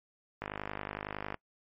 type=click train; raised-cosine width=0.5 ms; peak=-21 dBFS; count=48; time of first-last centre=0.42-1.343 s; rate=50.9 Hz; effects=noise-tail reverb RT60 0.1 s tail -23 dB re dry + MP3 32 kbps